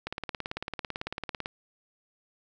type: click train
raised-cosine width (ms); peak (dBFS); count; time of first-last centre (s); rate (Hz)
0.3; -17; 26; 0.07-1.459; 18
effects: none